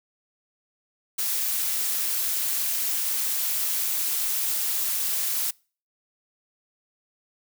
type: noise with amplitude modulation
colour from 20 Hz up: blue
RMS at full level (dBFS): -24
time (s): 1.18-5.51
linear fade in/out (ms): 10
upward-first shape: sine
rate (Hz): 216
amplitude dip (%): 45
effects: noise-tail reverb RT60 0.4 s tail -26 dB re dry